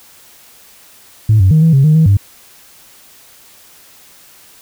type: tone with pitch steps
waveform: sine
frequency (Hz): 108.4 / 94.4 / 156.9 / 162.8 / 136.1 / 154.3 / 159.7 / 99.6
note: A2 / F#2 / D#3 / E3 / C#3 / D#3 / D#3 / G2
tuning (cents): -25 / +35 / +15 / -21 / -31 / -14 / +45 / +28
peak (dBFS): -4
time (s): 1.29-2.17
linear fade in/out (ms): 5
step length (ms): 110
effects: tanh soft clip ceiling -2 dBFS + white hiss -43 dBFS RMS until 4.61 s